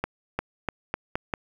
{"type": "accelerating click train", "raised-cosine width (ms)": 0.5, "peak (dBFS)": -11, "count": 6, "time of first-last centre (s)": [0.04, 1.338], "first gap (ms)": 350, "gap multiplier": 0.85, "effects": ["7-bit"]}